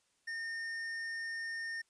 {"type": "tone with hard clipping", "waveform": "triangle", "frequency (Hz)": 1825, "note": "A#6", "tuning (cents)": -37, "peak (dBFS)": -39, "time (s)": [0.27, 1.82], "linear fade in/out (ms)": 10, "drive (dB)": 11, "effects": ["white hiss -75 dBFS RMS until 1.89 s", "resampled to 22050 Hz"]}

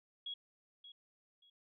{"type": "tone with echo", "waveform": "sine", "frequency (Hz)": 3322, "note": "G#7", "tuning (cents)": 0, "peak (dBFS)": -40, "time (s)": [0.26, 0.34], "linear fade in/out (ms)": 5, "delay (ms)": 580, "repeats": 2, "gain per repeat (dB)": -12, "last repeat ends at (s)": 1.5, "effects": []}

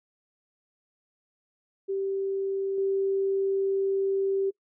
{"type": "tone with level steps", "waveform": "sine", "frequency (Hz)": 389.8, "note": "G4", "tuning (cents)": -10, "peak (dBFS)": [-26, -23], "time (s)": [1.88, 4.51], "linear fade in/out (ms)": 20, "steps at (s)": 2.78, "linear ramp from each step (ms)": 2, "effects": ["noise-tail reverb RT60 0.1 s tail -23 dB re dry"]}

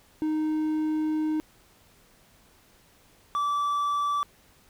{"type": "tone pair in turn", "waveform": "triangle", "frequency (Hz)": [310, 1159], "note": ["D#4", "D6"], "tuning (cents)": [-6, -23], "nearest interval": "octave + major seventh", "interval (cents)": 2283, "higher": "second", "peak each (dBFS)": -22, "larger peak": "neither", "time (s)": [[0.22, 1.4], [3.35, 4.23]], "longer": "first", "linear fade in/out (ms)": 0, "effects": ["pink hiss -59 dBFS RMS until 4.69 s"]}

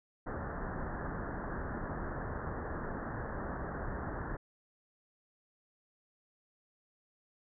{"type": "low-pass noise", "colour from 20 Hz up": "pink", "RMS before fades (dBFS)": -39, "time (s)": [0.26, 4.37], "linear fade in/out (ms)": 10, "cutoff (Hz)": 1800, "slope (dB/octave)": 96, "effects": []}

